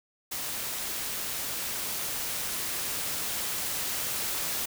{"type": "noise with level ramp", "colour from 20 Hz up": "white", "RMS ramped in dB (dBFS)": [-34, -31], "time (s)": [0.31, 4.66], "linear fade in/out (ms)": 10, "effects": []}